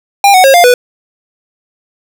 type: tone with pitch steps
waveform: square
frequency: 801 / 742 / 540 / 701 / 492.8 Hz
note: G5 / F#5 / C#5 / F5 / B4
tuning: +37 / +5 / -45 / +6 / -4 cents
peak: -3 dBFS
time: 0.24-0.74 s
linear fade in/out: 2 ms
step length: 100 ms
effects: none